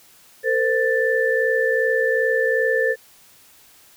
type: tone cluster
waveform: sine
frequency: 453.4 / 516 / 1764 Hz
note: A#4 / C5 / A6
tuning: -48 / -24 / +4 cents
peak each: -21 dBFS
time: 0.43-2.96 s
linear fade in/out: 50 ms
effects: white hiss -51 dBFS RMS until 3.96 s